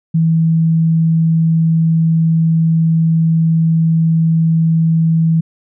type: tone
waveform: sine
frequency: 162.8 Hz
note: E3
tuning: 21 cents flat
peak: -9 dBFS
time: 0.14-5.41 s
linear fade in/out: 10 ms
effects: none